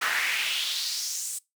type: noise with high-pass filter sweep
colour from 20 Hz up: brown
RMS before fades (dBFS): -29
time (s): 0.01-1.39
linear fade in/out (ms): 10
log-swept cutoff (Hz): 1500 to 8500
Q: 3.2
effects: noise-tail reverb RT60 0.2 s tail -22 dB re dry